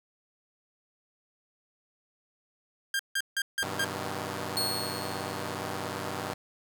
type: tone bursts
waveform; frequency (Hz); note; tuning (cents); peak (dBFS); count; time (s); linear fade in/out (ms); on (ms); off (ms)
sawtooth; 1600; G6; +35; -23; 5; 2.94-3.845; 2; 53; 160
type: chord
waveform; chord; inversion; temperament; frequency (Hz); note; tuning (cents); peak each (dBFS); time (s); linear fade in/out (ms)
5% pulse; G augmented; none; equal with one note detuned; 96.99 / 123.47 / 155.56; G2 / B2 / D#3; -18 / 0 / 0; -25 / -27 / -27; 3.62-6.34; 5
type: tone with exponential decay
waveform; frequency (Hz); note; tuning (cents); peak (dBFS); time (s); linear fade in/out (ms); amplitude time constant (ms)
sawtooth; 4327; C#8; -43; -23; 4.57-5.77; 0; 260
effects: none